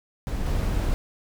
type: noise with level steps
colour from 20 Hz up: brown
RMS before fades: -27 / -24 dBFS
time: 0.27-0.94 s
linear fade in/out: 0 ms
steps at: 0.46 s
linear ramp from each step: 2 ms
effects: none